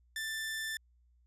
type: tone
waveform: sawtooth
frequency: 1770 Hz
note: A6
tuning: 10 cents sharp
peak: -32 dBFS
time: 0.16-0.77 s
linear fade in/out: 2 ms
effects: added 60 Hz sine -64 dBFS peak until 1.26 s + resampled to 32000 Hz